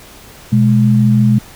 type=tone pair together; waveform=sine; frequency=123.84 / 209.9 Hz; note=B2 / G#3; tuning=+5 / +19 cents; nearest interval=major sixth; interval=914 cents; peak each=-10 dBFS; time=0.52-1.39 s; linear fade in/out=10 ms; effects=pink hiss -38 dBFS RMS until 1.55 s